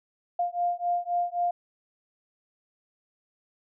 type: beating tone pair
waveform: sine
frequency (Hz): 700 / 703.8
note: F5 / F5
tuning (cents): +4 / +13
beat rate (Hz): 3.8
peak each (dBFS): -28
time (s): 0.39-1.51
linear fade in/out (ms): 5
effects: none